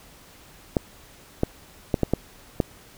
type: clicks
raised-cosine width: 2 ms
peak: -6 dBFS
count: 6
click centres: 0.768 / 1.434 / 1.942 / 2.033 / 2.136 / 2.602 s
effects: pink hiss -50 dBFS RMS until 2.97 s